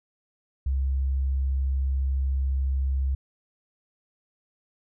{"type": "tone", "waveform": "sine", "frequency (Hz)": 67, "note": "C2", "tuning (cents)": 42, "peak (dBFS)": -22, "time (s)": [0.66, 3.15], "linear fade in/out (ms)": 5, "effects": []}